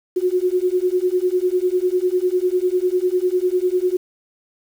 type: beating tone pair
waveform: sine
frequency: 359.5 / 369.5 Hz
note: F#4 / F#4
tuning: -50 / -2 cents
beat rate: 10 Hz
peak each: -19 dBFS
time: 0.16-3.97 s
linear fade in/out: 10 ms
effects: 7-bit